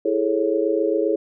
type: chord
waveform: sine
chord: A major seventh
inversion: second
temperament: just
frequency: 330 / 412.5 / 440 / 550 Hz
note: E4 / G#4 / A4 / C#5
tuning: +2 / -12 / 0 / -14 cents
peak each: -23 / -23 / -23 / -24 dBFS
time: 0.05-1.16 s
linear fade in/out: 5 ms
effects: none